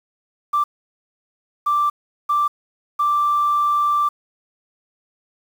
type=tone bursts at uneven times; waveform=sine; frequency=1174.7 Hz; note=D6; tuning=in tune; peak=-14 dBFS; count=4; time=0.53-0.64 / 1.66-1.9 / 2.29-2.48 / 2.99-4.09 s; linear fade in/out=10 ms; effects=tanh soft clip ceiling -11 dBFS + 7-bit